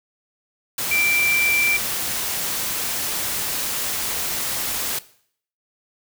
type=tone in noise; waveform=sine; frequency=2349 Hz; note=D7; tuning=in tune; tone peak=-18 dBFS; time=0.91-1.77 s; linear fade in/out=5 ms; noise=white; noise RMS=-25 dBFS; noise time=0.78-4.99 s; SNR=+4 dB; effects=noise-tail reverb RT60 0.6 s tail -18 dB re dry